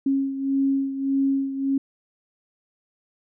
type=beating tone pair; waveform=sine; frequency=272.3 / 274 Hz; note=C#4 / C#4; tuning=-31 / -20 cents; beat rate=1.7 Hz; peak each=-21 / -27 dBFS; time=0.06-1.78 s; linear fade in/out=5 ms; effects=none